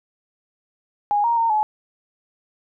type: tone with pitch steps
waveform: sine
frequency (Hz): 824 / 936 / 917 / 854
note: G#5 / A#5 / A#5 / G#5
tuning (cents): -14 / +7 / -29 / +48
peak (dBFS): -16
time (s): 1.11-1.63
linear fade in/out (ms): 0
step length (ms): 130
effects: none